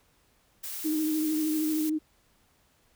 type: noise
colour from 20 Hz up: blue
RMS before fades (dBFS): -37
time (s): 0.63-1.9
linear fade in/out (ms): 10
type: tone with vibrato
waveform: sine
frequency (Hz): 310.5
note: D#4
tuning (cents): -3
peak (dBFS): -25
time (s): 0.84-1.99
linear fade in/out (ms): 20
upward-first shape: triangle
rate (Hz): 13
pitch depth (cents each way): 37
effects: pink hiss -66 dBFS RMS until 2.95 s